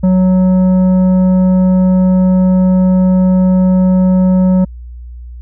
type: tone with tanh clipping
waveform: triangle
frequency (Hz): 185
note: F#3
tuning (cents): 0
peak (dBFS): -8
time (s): 0.03-4.65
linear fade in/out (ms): 10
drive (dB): 13
effects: added 60 Hz sine -26 dBFS peak until 5.41 s